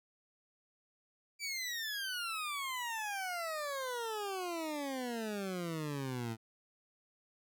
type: exponential sweep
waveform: 20% pulse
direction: down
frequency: 2342 to 110 Hz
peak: -32 dBFS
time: 1.39-6.37 s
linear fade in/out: 50 ms
effects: none